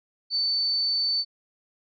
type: tone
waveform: sine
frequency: 4523 Hz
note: C#8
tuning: 34 cents sharp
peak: -22 dBFS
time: 0.3-1.25 s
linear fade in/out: 50 ms
effects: none